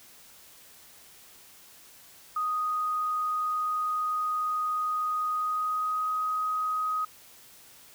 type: tone with pitch glide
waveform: sine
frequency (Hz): 1244.5 to 1256.8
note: D#6 to D#6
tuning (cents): 0 to +17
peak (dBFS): -26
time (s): 2.36-7.05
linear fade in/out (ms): 5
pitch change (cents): +17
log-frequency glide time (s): 5.3-6.1
effects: white hiss -53 dBFS RMS until 7.94 s